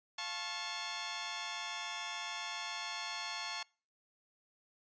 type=chord; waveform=10% pulse; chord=F augmented; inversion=none; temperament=just; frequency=698.5 / 873.1 / 1091.3 Hz; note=F5 / A5 / C#6; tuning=0 / -14 / -27 cents; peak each=-38 / -34 / -34 dBFS; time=0.18-3.63 s; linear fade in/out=5 ms; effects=noise-tail reverb RT60 0.4 s tail -26 dB re dry + resampled to 16000 Hz